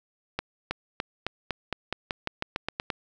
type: accelerating click train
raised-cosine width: 0.3 ms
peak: -12 dBFS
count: 14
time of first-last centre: 0.39-2.902 s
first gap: 320 ms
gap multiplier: 0.91
effects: none